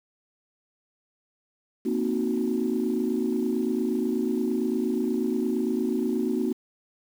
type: chord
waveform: sine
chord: C half-diminished seventh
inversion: third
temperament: equal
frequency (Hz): 233.1 / 261.6 / 311.1 / 370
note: Bb3 / C4 / Eb4 / Gb4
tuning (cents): 0 / 0 / 0 / 0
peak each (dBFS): -27 / -28 / -30 / -28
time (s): 1.85-6.53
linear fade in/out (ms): 10
effects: tanh soft clip ceiling -15 dBFS + 8-bit